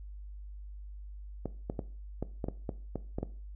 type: clicks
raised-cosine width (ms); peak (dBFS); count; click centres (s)
2; -20; 10; 1.457 / 1.699 / 1.792 / 2.226 / 2.442 / 2.485 / 2.692 / 2.957 / 3.185 / 3.23
effects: noise-tail reverb RT60 0.4 s tail -17 dB re dry + added 50 Hz sine -42 dBFS peak until 3.55 s